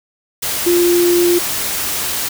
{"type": "tone in noise", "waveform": "sine", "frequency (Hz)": 349.2, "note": "F4", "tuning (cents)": 0, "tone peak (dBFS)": -10, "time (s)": [0.66, 1.39], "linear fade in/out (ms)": 10, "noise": "white", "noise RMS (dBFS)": -20, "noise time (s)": [0.42, 2.29], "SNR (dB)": 7, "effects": []}